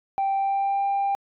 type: tone with pitch glide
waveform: sine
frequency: 783 to 794.4 Hz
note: G5 to G5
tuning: -2 to +23 cents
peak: -19 dBFS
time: 0.18-1.15 s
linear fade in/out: 0 ms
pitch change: +25 cents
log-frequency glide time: 0.35-0.83 s
effects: tanh soft clip ceiling -19 dBFS